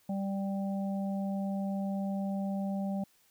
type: harmonic tone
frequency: 196 Hz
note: G3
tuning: in tune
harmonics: 1 / 3 / 4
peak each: -31 / -41 / -43 dBFS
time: 0.09-3.04 s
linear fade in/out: 5 ms
effects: white hiss -67 dBFS RMS until 3.3 s